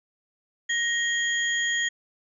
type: tone cluster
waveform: sine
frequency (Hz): 1879 / 3237 / 6770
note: A#6 / G#7 / G#8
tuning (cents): +13 / -45 / +32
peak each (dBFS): -24 / -30 / -33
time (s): 0.69-1.89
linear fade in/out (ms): 10
effects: none